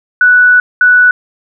sine tone pair in turn, 1480 / 1480 Hz, F#6 / F#6, 0 / 0 cents, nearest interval unison, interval 0 cents, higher neither, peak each -3 dBFS, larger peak neither, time 0.21-0.6 / 0.81-1.11 s, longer first, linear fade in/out 2 ms, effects none

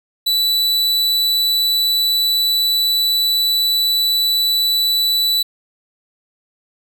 45% pulse tone, 3964 Hz, B7, 6 cents sharp, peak -14 dBFS, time 0.26-5.43 s, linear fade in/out 10 ms, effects none

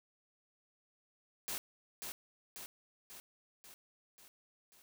white noise with echo, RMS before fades -40 dBFS, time 1.48-1.58 s, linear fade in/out 0 ms, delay 540 ms, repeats 6, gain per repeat -4 dB, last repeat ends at 4.82 s, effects none

